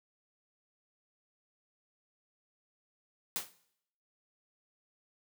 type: noise with exponential decay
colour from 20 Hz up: white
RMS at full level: -31 dBFS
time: 3.36-3.53 s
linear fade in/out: 0 ms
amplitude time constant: 36 ms
effects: noise-tail reverb RT60 0.7 s tail -18 dB re dry + high-pass 100 Hz 12 dB/octave